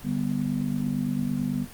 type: chord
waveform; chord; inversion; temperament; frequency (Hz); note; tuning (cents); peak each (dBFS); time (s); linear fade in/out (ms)
sine; G major; second; just; 147 / 196 / 245; D3 / G3 / B3; +2 / 0 / -14; -30 / -29 / -27; 0.03-1.67; 50
effects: pink hiss -45 dBFS RMS until 1.73 s + Opus 24 kbps